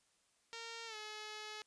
5% pulse tone with pitch glide, 460 to 426.7 Hz, A#4 to G#4, -23 to +47 cents, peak -34 dBFS, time 0.53-1.62 s, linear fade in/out 0 ms, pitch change -130 cents, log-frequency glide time 0.86-0.96 s, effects white hiss -75 dBFS RMS until 1.66 s + resampled to 22050 Hz

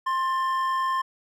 triangle tone pair together, 1055 / 1774.3 Hz, C6 / A6, +14 / +14 cents, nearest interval major sixth, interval 900 cents, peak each -21 / -32 dBFS, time 0.06-1.02 s, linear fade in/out 10 ms, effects none

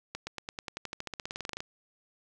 accelerating click train, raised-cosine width 0.2 ms, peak -19 dBFS, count 22, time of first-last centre 0.15-1.605 s, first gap 120 ms, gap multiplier 0.94, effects none

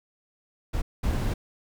brown noise bursts at uneven times, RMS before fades -26 dBFS, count 2, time 0.73-0.82 / 1.03-1.34 s, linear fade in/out 10 ms, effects none

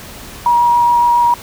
sine tone with vibrato, 955 Hz, A#5, 42 cents sharp, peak -8 dBFS, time 0.46-1.34 s, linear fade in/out 2 ms, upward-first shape sine, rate 7.2 Hz, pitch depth 9 cents each way, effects pink hiss -33 dBFS RMS until 1.42 s

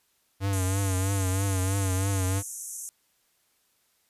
square tone with vibrato, 95.8 Hz, G2, 39 cents flat, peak -25 dBFS, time 0.4-2.43 s, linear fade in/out 50 ms, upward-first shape triangle, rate 3.1 Hz, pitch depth 73 cents each way
pink band-pass noise, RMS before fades -38 dBFS, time 0.53-2.89 s, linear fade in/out 0 ms, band 6000 to 12000 Hz, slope 96 dB/octave
effects white hiss -69 dBFS RMS until 4.09 s + resampled to 32000 Hz

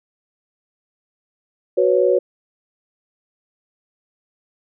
sine chord, F# suspended fourth, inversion none, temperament equal, 370 / 493.9 / 554.4 Hz, F#4 / B4 / C#5, 0 / 0 / 0 cents, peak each -17 dBFS, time 1.77-2.19 s, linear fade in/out 10 ms, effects none

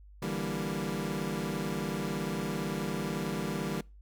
25% pulse chord, E half-diminished seventh, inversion third, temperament equal, 146.83 / 164.81 / 196 / 233.1 Hz, D3 / E3 / G3 / Bb3, 0 / 0 / 0 / 0 cents, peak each -35 / -34 / -32 / -35 dBFS, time 0.22-3.81 s, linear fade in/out 5 ms, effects noise-tail reverb RT60 0.3 s tail -25 dB re dry + added 50 Hz sine -50 dBFS peak until 4.01 s

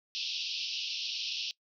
pink band-pass noise, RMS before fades -36 dBFS, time 0.15-1.51 s, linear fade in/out 0 ms, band 2600 to 5600 Hz, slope 96 dB/octave, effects noise-tail reverb RT60 0.1 s tail -21 dB re dry

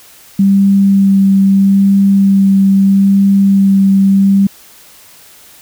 sine tone with vibrato, 196 Hz, G3, in tune, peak -5 dBFS, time 0.39-4.47 s, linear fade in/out 5 ms, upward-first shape sine, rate 0.78 Hz, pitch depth 11 cents each way, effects white hiss -40 dBFS RMS until 5.61 s

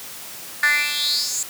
10% pulse tone with high-pass filter sweep, 293.7 Hz, D4, in tune, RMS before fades -21 dBFS, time 0.63-1.43 s, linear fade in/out 2 ms, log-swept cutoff 1700 to 7500 Hz, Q 6.4, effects white hiss -36 dBFS RMS until 1.49 s + high-pass 100 Hz 12 dB/octave

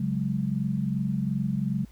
sine chord, C# suspended fourth, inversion none, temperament equal, 138.59 / 185 / 207.7 Hz, C#3 / F#3 / G#3, 0 / 0 / 0 cents, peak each -29 dBFS, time 0-1.85 s, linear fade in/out 5 ms, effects added 55 Hz sine -49 dBFS peak until 1.91 s + pink hiss -60 dBFS RMS until 1.91 s

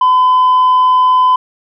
sine tone, 1013 Hz, B5, 44 cents sharp, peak -4 dBFS, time 0.01-1.36 s, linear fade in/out 5 ms, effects tanh soft clip ceiling -5 dBFS

